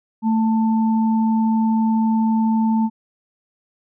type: tone pair together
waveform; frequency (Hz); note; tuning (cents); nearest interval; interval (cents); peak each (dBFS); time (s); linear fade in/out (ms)
sine; 222 / 888; A3 / A5; +16 / +16; 2 octaves; 2400; -15 / -25; 0.22-2.9; 50
effects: none